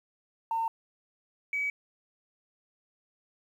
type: tone pair in turn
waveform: sine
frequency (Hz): 907 / 2276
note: A#5 / C#7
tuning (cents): -48 / +45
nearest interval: octave + major third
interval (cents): 1593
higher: second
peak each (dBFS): -26 / -27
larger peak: first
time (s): 0.51-0.68 / 1.53-1.7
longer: neither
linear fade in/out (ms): 2
effects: tanh soft clip ceiling -22 dBFS + 10-bit